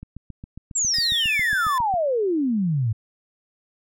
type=click train; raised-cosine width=5 ms; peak=-24 dBFS; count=15; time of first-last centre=0.03-1.94 s; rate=7.33 Hz
type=exponential sweep; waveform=sine; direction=down; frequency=7690 to 103.83 Hz; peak=-19 dBFS; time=0.75-2.93 s; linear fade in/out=10 ms
type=tone with pitch glide; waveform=sawtooth; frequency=1865 to 1750.2 Hz; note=A#6 to A6; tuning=0 to -10 cents; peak=-26 dBFS; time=0.94-1.78 s; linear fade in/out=0 ms; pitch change=-110 cents; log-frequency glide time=1.16-1.3 s
effects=none